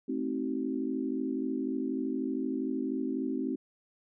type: chord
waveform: sine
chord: A diminished seventh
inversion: none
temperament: just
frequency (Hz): 220 / 264 / 316.8 / 380.2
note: A3 / C4 / Eb4 / Gb4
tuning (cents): 0 / +16 / +31 / +47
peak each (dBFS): -38 / -32 / -36 / -38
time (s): 0.08-3.56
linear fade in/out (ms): 10
effects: none